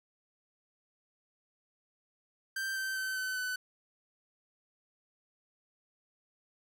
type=tone with pitch steps; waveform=45% pulse; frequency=1568 / 1551.8 / 1535.7 / 1519.8 / 1504.1 Hz; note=G6 / G6 / G6 / F#6 / F#6; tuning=0 / -18 / -36 / +46 / +28 cents; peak=-33 dBFS; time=2.56-3.56 s; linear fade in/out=5 ms; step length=200 ms; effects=none